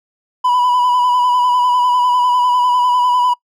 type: tone with vibrato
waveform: triangle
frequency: 987.8 Hz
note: B5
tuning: in tune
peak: -9 dBFS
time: 0.44-3.34 s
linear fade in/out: 10 ms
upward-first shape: square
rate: 10 Hz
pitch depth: 27 cents each way
effects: noise-tail reverb RT60 0.1 s tail -24 dB re dry